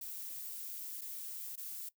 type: noise with dropouts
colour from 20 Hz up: violet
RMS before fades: -44 dBFS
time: 0.01-1.89 s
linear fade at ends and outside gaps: 5 ms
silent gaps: 1.011-1.016 / 1.558-1.576 s
effects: noise-tail reverb RT60 0.1 s tail -19 dB re dry